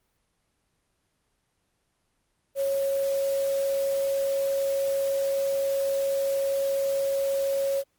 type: tone in noise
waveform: sine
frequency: 550 Hz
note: C#5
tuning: 14 cents flat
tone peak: -23 dBFS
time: 2.55-7.84 s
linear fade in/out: 50 ms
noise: white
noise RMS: -41 dBFS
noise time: 2.55-7.84 s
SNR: +15 dB
effects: pink hiss -73 dBFS RMS until 7.98 s + Opus 24 kbps